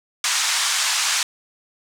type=band-pass noise; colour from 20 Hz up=white; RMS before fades=-21 dBFS; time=0.24-1.23 s; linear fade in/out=2 ms; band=920 to 7900 Hz; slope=24 dB/octave; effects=none